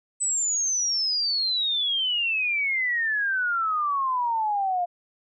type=exponential sweep; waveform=sine; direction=down; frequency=8090 to 695 Hz; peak=-22 dBFS; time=0.2-4.86 s; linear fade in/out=20 ms; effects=none